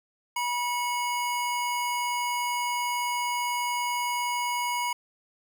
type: tone pair together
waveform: square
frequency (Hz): 969.3 / 2200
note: B5 / C#7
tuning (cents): -33 / -14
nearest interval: octave + major second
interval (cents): 1419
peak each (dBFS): -28 / -34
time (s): 0.36-4.93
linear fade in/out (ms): 5
effects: 9-bit